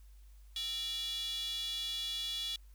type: tone with high-pass filter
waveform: square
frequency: 261.6 Hz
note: C4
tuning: in tune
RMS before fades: -38 dBFS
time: 0.56-2.56 s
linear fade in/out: 2 ms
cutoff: 3500 Hz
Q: 9.1
effects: added 50 Hz sine -53 dBFS peak until 2.74 s + white hiss -71 dBFS RMS until 2.74 s